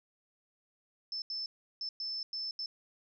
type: tone bursts at uneven times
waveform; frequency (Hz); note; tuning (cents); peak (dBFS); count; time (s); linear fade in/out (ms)
sine; 5274; E8; 0; -35; 6; 1.12-1.22 / 1.3-1.46 / 1.81-1.89 / 2-2.23 / 2.33-2.51 / 2.59-2.66; 2
effects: none